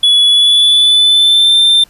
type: tone with pitch glide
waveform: triangle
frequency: 3400 to 3575 Hz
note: G#7 to A7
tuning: +40 to +27 cents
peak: -4 dBFS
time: 0.03-1.84 s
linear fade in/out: 5 ms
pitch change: +87 cents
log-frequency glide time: 0.26-1.59 s
effects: pink hiss -47 dBFS RMS until 1.89 s + resampled to 32000 Hz